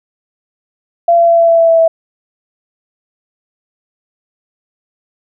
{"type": "tone with pitch steps", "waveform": "sine", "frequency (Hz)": [683, 679.1, 675.2, 671.3, 667.4, 663.6, 659.7, 655.9], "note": ["F5", "F5", "E5", "E5", "E5", "E5", "E5", "E5"], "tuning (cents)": [-39, -49, 41, 31, 21, 11, 1, -9], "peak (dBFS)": -5, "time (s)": [1.08, 1.88], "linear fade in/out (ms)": 5, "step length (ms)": 100, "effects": []}